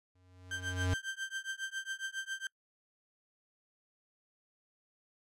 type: tone with exponential growth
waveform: square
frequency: 91.4 Hz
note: F#2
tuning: 21 cents flat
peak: -28 dBFS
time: 0.15-0.94 s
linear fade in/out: 5 ms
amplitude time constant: 170 ms
type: tone with tremolo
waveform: 35% pulse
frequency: 1568 Hz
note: G6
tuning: in tune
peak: -32 dBFS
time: 0.51-2.47 s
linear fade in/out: 2 ms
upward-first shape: triangle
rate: 7.3 Hz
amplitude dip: 100%
effects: noise-tail reverb RT60 0.1 s tail -26 dB re dry + low-pass 9000 Hz 12 dB/octave